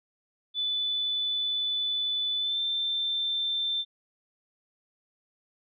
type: tone with pitch glide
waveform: sine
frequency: 3489 to 3560 Hz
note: A7 to A7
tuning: -15 to +20 cents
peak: -26 dBFS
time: 0.54-3.85 s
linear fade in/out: 50 ms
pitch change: +35 cents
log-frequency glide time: 2.37-2.6 s
effects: none